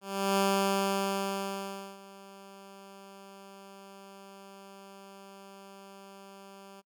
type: tone with ADSR envelope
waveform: 10% pulse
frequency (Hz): 196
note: G3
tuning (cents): 0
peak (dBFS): -16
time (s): 0.01-6.82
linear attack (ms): 360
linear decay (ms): 1600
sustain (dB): -24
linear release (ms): 27
effects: noise-tail reverb RT60 0.1 s tail -26 dB re dry